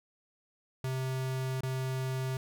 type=tone with dropouts; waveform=square; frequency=130.81 Hz; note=C3; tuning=in tune; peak=-32 dBFS; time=0.84-2.37 s; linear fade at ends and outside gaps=2 ms; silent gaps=1.608-1.633 s; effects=none